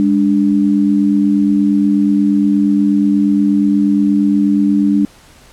sine tone pair together, 204.2 / 292.6 Hz, G#3 / D4, -29 / -6 cents, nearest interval tritone, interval 623 cents, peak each -12 dBFS, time 0-5.05 s, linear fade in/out 0 ms, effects pink hiss -44 dBFS RMS until 5.52 s + low-pass 11000 Hz 12 dB/octave

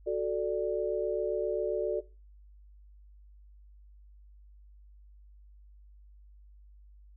sine chord, D major, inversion first, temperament equal with one note detuned, 370 / 437.5 / 587.3 Hz, F#4 / A4 / D5, 0 / -10 / 0 cents, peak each -32 dBFS, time 0.06-2.01 s, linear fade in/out 20 ms, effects noise-tail reverb RT60 0.3 s tail -19 dB re dry + added 50 Hz sine -52 dBFS peak until 7.16 s

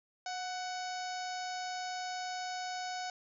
harmonic tone with a mistuned harmonic, 746 Hz, F#5, 14 cents sharp, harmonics 1 / 2 / 3 / 4 / 5 / 6 / 7 / 8 / 9, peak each -38 / -45 / -50 / -53 / -51 / -50 / -48 / -53 / -52 dBFS, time 0.26-3.1 s, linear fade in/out 2 ms, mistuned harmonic 1, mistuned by -35 cents, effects none

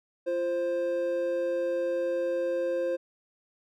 triangle tone pair together, 345.1 / 525 Hz, F4 / C5, -21 / +6 cents, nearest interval perfect fifth, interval 727 cents, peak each -31 / -25 dBFS, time 0.26-2.97 s, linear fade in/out 20 ms, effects none

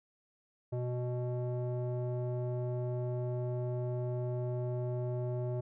square tone with low-pass filter, 123.47 Hz, B2, in tune, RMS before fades -35 dBFS, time 0.72-5.61 s, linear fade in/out 10 ms, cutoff 580 Hz, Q 2.3, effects none

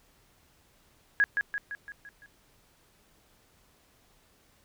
sine tone with echo, 1661.2 Hz, G#6, in tune, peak -19 dBFS, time 1.2-1.24 s, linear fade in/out 0 ms, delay 170 ms, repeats 6, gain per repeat -5 dB, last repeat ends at 2.26 s, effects pink hiss -64 dBFS RMS until 4.64 s

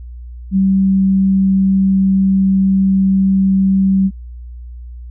sine tone, 192.4 Hz, G3, 32 cents flat, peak -9 dBFS, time 0.51-4.11 s, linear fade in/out 50 ms, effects added 60 Hz sine -28 dBFS peak until 5.1 s

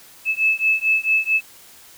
sine beating tone pair, 2607 / 2611.5 Hz, E7 / E7, -20 / -17 cents, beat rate 4.5 Hz, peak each -19 / -19 dBFS, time 0.25-1.41 s, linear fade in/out 50 ms, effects white hiss -46 dBFS RMS until 1.97 s

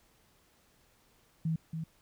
sine tone with echo, 161.3 Hz, E3, 37 cents flat, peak -28 dBFS, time 1.45-1.56 s, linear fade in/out 5 ms, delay 280 ms, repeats 1, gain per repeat -6 dB, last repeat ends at 1.84 s, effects pink hiss -67 dBFS RMS until 2.01 s

